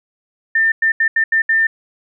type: tone bursts at uneven times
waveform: sine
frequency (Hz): 1797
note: A6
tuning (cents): +36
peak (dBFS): -11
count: 6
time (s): 0.55-0.72 / 0.82-0.92 / 1-1.08 / 1.16-1.24 / 1.32-1.42 / 1.49-1.67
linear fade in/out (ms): 5
effects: none